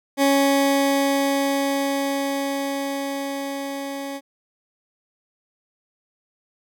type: tone with level ramp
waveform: 20% pulse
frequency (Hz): 277.2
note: C#4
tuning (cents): 0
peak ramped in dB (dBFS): -10 to -24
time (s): 0.17-4.21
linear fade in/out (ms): 50
effects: none